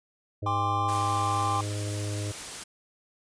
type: harmonic tone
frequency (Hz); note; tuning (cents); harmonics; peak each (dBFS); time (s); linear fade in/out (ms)
103.3; G#2; -9; 1 / 3 / 4 / 5 / 6; -30 / -39 / -43 / -44 / -44; 0.42-2.32; 10
type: chord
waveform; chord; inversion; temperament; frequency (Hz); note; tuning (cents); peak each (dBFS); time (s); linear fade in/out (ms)
triangle; G suspended fourth; none; equal with one note detuned; 800 / 1046.5 / 1174.7; G5 / C6 / D6; +35 / 0 / 0; -28; 0.46-1.61; 5
type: noise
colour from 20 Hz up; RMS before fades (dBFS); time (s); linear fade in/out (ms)
white; -38; 0.88-2.64; 10
effects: resampled to 22050 Hz